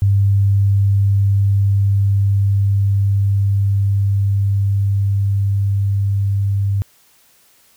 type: tone with level ramp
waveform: sine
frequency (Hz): 99.4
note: G2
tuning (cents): +25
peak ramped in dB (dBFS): -10 to -14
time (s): 0.02-6.82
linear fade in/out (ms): 0
effects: white hiss -53 dBFS RMS until 7.76 s